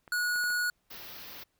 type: clicks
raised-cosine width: 0.5 ms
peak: -34 dBFS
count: 4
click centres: 0.078 / 0.359 / 0.439 / 0.504 s
type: tone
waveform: square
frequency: 1457 Hz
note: F#6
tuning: 27 cents flat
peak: -28 dBFS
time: 0.12-0.7 s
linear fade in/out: 2 ms
type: band-stop noise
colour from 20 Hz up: white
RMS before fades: -45 dBFS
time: 0.9-1.44 s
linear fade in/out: 10 ms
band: 5600 to 13000 Hz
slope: 48 dB/octave
effects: pink hiss -75 dBFS RMS until 1.59 s